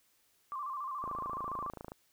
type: tone with vibrato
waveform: sine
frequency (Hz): 1108.7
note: C#6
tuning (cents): 0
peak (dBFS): -36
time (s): 0.52-1.7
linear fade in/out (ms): 0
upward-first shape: square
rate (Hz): 14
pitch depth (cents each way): 88
type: click train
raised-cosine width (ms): 1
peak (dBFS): -29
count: 25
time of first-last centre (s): 1.04-1.919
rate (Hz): 27.3
effects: white hiss -71 dBFS RMS until 2.12 s